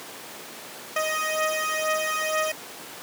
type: beating tone pair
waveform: 15% pulse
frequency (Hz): 624 / 626.1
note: D#5 / D#5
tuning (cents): +5 / +11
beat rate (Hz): 2.1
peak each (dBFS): -20 / -21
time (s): 0.96-2.52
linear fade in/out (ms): 5
effects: pink hiss -39 dBFS RMS until 3.02 s + high-pass 300 Hz 12 dB/octave